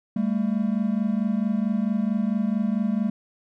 triangle tone pair together, 200 / 224.5 Hz, G3 / A3, +35 / +35 cents, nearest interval major second, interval 200 cents, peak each -22 dBFS, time 0.16-3.1 s, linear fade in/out 5 ms, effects none

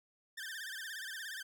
sawtooth tone with vibrato, 1674 Hz, G#6, 13 cents sharp, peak -38 dBFS, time 0.37-1.43 s, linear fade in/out 10 ms, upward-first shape sine, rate 17 Hz, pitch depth 160 cents each way, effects none

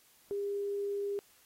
sine tone, 403.2 Hz, G4, 49 cents sharp, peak -32 dBFS, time 0.31-1.19 s, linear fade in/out 0 ms, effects white hiss -64 dBFS RMS until 1.45 s + AAC 48 kbps

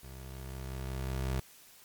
25% pulse tone with level ramp, 65.41 Hz, C2, in tune, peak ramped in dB -42 to -26 dBFS, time 0.03-1.4 s, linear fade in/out 5 ms, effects white hiss -57 dBFS RMS until 1.84 s + MP3 96 kbps

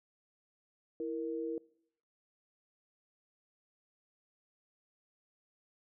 sine tone pair together, 329.4 / 466.2 Hz, E4 / A#4, -1 / 0 cents, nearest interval tritone, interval 601 cents, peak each -38 / -37 dBFS, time 1-1.58 s, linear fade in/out 2 ms, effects noise-tail reverb RT60 0.7 s tail -24 dB re dry

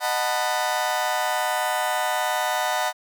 30% pulse chord, B dominant seventh, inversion first, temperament just, 617.4 / 740.8 / 889 / 987.8 Hz, D#5 / F#5 / A5 / B5, -14 / +2 / +18 / 0 cents, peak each -26 / -23 / -26 / -26 dBFS, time 0-2.93 s, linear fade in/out 50 ms, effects none

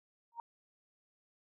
sine tone with exponential growth, 932.3 Hz, A#5, in tune, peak -35 dBFS, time 0.32-0.4 s, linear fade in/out 1 ms, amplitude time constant 16 ms, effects none

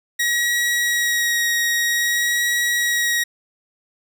sawtooth tone with vibrato, 1900 Hz, A#6, 33 cents sharp, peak -14 dBFS, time 0.19-3.24 s, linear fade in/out 10 ms, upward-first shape sine, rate 0.52 Hz, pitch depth 13 cents each way, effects none

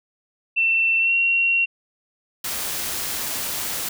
sine tone with pitch glide, 2688 to 2740 Hz, E7 to F7, +33 to -34 cents, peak -16 dBFS, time 0.56-1.66 s, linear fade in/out 20 ms, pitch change +33 cents, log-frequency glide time 1-1.13 s
white noise, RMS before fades -27 dBFS, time 2.44-3.89 s, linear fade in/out 5 ms
effects none

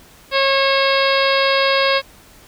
harmonic tone with a mistuned harmonic, 545 Hz, C#5, 29 cents flat, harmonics 1 / 2 / 3 / 4 / 5 / 6 / 7 / 8 / 9, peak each -17 / -20 / -22 / -23 / -24 / -25 / -25 / -26 / -27 dBFS, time 0.31-2.02 s, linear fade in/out 50 ms, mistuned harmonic 5, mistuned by -34 cents, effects pink hiss -46 dBFS RMS until 2.47 s

